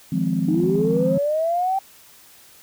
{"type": "chord", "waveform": "sine", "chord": "F minor seventh", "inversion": "third", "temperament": "equal with one note detuned", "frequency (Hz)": [155.56, 174.61, 207.7, 259.5], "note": ["Eb3", "F3", "Ab3", "C4"], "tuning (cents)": [0, 0, 0, -14], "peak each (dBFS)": [-26, -22, -25, -24], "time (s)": [0.12, 1.18], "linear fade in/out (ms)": 5}
{"type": "linear sweep", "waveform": "sine", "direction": "up", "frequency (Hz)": [298.3, 784], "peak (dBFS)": -18, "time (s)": [0.48, 1.79], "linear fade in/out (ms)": 5}
{"effects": ["tanh soft clip ceiling -8 dBFS", "white hiss -49 dBFS RMS until 2.62 s"]}